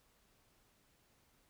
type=silence; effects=pink hiss -72 dBFS RMS until 1.49 s